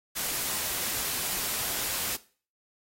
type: noise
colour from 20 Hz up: white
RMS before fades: -31 dBFS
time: 0.15-2.17 s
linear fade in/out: 20 ms
effects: noise-tail reverb RT60 0.4 s tail -18 dB re dry + AAC 48 kbps